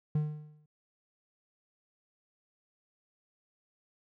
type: tone with exponential decay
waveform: triangle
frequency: 151.3 Hz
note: D#3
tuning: 48 cents flat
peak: -22 dBFS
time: 0.15-0.66 s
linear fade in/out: 5 ms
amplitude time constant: 110 ms
effects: none